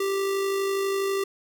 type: tone with amplitude modulation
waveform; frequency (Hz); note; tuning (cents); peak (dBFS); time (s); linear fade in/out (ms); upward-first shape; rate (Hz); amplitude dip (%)
square; 392; G4; 0; -23; 0-1.24; 5; sine; 52.2; 30
effects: none